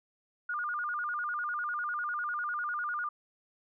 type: tone with vibrato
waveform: sine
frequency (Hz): 1316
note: E6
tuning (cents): -3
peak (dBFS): -31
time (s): 0.49-3.09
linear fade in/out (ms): 5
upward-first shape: square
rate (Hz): 10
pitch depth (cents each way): 160
effects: none